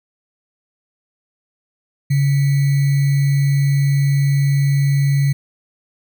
sine tone with sample-and-hold, 140 Hz, C#3, 18 cents sharp, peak -12 dBFS, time 2.1-5.33 s, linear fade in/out 10 ms, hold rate 2100 Hz, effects none

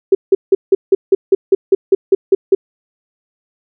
sine tone bursts, 387.8 Hz, G4, 19 cents flat, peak -4 dBFS, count 13, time 0.12-2.55 s, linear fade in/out 5 ms, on 30 ms, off 170 ms, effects none

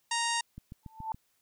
harmonic tone, 932.3 Hz, A#5, in tune, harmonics 1 / 2 / 3 / 4 / 5 / 6 / 7 / 8 / 9 / 10, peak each -32 / -35 / -37 / -38 / -39 / -40 / -40 / -41 / -42 / -42 dBFS, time 0.11-0.41 s, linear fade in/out 5 ms
click train, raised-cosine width 5 ms, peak -31 dBFS, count 5, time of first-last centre 0.58-1.145 s, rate 7.08 Hz
sine tone with exponential growth, 884 Hz, A5, 8 cents sharp, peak -28 dBFS, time 0.83-1.12 s, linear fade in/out 1 ms, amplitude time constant 62 ms
effects white hiss -73 dBFS RMS until 1.41 s

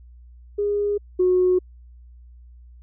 sine tone pair in turn, 410 / 365.3 Hz, G#4 / F#4, -22 / -22 cents, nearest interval major second, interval 200 cents, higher first, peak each -19 / -14 dBFS, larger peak second, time 0.58-0.98 / 1.19-1.59 s, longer neither, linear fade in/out 10 ms, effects tanh soft clip ceiling -10 dBFS + added 60 Hz sine -43 dBFS peak until 2.82 s

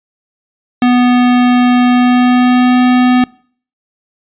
square tone with pitch glide, 246.9 to 250.1 Hz, B3 to B3, 0 to +22 cents, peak -7 dBFS, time 0.82-3.24 s, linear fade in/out 2 ms, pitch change +22 cents, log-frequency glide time 1.91-2.82 s, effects noise-tail reverb RT60 0.5 s tail -24 dB re dry + resampled to 8000 Hz

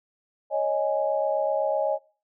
sine chord, C# suspended second, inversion none, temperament equal, 554.4 / 622.3 / 830.6 Hz, C#5 / D#5 / G#5, 0 / 0 / 0 cents, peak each -26 / -25 / -29 dBFS, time 0.5-1.99 s, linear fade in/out 50 ms, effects noise-tail reverb RT60 0.4 s tail -23 dB re dry

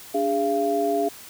sine tone cluster, 290.5 / 409.1 / 684 Hz, D4 / G#4 / F5, -19 / -26 / -36 cents, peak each -27 / -24 / -23 dBFS, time 0.14-1.09 s, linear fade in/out 10 ms, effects white hiss -43 dBFS RMS until 1.29 s

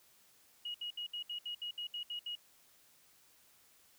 sine tone bursts, 2893 Hz, F#7, 40 cents flat, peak -38 dBFS, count 11, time 0.65-2.354 s, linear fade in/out 5 ms, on 94 ms, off 67 ms, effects white hiss -66 dBFS RMS until 3.98 s

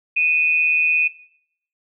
sine tone pair together, 2480 / 2637 Hz, D#7 / E7, -6 / 0 cents, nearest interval minor second, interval 106 cents, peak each -16 / -23 dBFS, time 0.16-1.08 s, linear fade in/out 10 ms, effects noise-tail reverb RT60 0.7 s tail -19 dB re dry

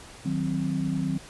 sine chord, C diminished, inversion first, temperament equal, 155.56 / 185 / 261.6 Hz, Eb3 / Gb3 / C4, 0 / 0 / 0 cents, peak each -29 dBFS, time 0.25-1.18 s, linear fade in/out 10 ms, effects pink hiss -46 dBFS RMS until 1.29 s + resampled to 24000 Hz

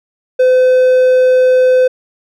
triangle tone, 510 Hz, C5, 44 cents flat, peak -4 dBFS, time 0.39-1.88 s, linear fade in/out 10 ms, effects none

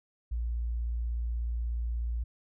sine tone, 58.27 Hz, A#1, in tune, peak -29 dBFS, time 0.31-2.24 s, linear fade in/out 10 ms, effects none

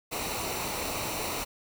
pink noise with comb filter, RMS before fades -33 dBFS, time 0.11-1.45 s, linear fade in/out 20 ms, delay 0.6 ms, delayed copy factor -0.55, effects none

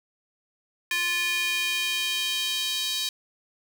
square tone with high-pass filter sweep, 349.2 Hz, F4, in tune, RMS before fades -27 dBFS, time 0.91-3.09 s, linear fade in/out 2 ms, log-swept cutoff 2100 to 3800 Hz, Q 2.8, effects none

